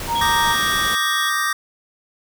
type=noise; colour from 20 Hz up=pink; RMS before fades=-29 dBFS; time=0-0.95 s; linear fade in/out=2 ms
type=tone; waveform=sine; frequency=932.3 Hz; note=A#5; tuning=in tune; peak=-18 dBFS; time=0.07-0.56 s; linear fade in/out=50 ms
type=tone with pitch glide; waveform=sine; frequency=3322 to 3359 Hz; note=G#7 to G#7; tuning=0 to +19 cents; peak=-24 dBFS; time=0.15-1.3 s; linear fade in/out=10 ms; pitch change=+19 cents; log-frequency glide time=0.63-0.76 s
type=chord; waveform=square; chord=Eb major seventh; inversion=third; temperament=equal; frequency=1174.7 / 1244.5 / 1568 / 1864.7 Hz; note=D6 / Eb6 / G6 / Bb6; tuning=0 / 0 / 0 / 0 cents; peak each=-24 / -28 / -26 / -23 dBFS; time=0.21-1.53 s; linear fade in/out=5 ms
effects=none